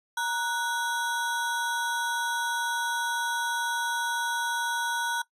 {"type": "ring-modulated tone", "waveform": "square", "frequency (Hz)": 1207, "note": "D6", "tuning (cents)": 47, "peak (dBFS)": -24, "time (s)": [0.17, 5.22], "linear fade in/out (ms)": 5, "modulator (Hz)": 270, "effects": ["noise-tail reverb RT60 0.1 s tail -19 dB re dry", "resampled to 32000 Hz"]}